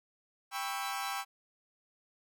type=chord; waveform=sawtooth; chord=C# half-diminished seventh; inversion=second; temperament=equal with one note detuned; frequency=792.2 / 987.8 / 1108.7 / 1318.5 Hz; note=G5 / B5 / C#6 / E6; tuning=+18 / 0 / 0 / 0 cents; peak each=-34 / -39 / -38 / -37 dBFS; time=0.51-1.25 s; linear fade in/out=50 ms; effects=none